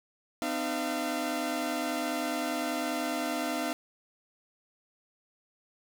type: tone cluster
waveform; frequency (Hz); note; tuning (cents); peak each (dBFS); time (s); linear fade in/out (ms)
sawtooth; 255.1 / 305.1 / 684; C4 / D#4 / F5; -44 / -34 / -36; -31 / -30 / -30; 0.42-3.73; 0
effects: none